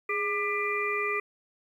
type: harmonic tone with a mistuned harmonic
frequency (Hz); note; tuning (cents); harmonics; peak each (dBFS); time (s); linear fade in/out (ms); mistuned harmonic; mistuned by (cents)
398; G4; +26; 1 / 3 / 5 / 6; -32 / -32 / -32 / -32; 0.09-1.2; 5; 1; +70
effects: 10-bit